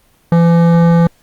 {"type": "tone with hard clipping", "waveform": "triangle", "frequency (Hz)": 169, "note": "E3", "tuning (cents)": 43, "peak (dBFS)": -8, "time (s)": [0.32, 1.07], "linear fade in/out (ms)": 2, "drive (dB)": 18, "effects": ["pink hiss -53 dBFS RMS until 1.22 s", "Opus 24 kbps"]}